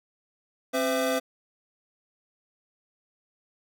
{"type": "tone cluster", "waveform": "square", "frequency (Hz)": [266, 511, 665, 1201], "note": ["C4", "C5", "E5", "D6"], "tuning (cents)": [29, -41, 15, 38], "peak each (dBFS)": [-31, -28, -30, -36], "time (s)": [0.73, 1.2], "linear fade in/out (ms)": 20, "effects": []}